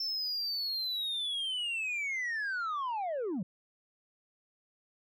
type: linear sweep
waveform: sine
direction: down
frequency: 5360 to 160.4 Hz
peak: -29 dBFS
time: 0-3.43 s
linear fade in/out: 5 ms
effects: tanh soft clip ceiling -31 dBFS